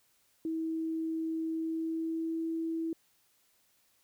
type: tone with pitch glide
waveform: sine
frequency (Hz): 322.9 to 326.8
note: E4 to E4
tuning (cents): -36 to -15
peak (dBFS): -31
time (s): 0.45-2.93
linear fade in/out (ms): 2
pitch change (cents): +21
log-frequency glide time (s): 1.49-2.46
effects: white hiss -70 dBFS RMS until 4.03 s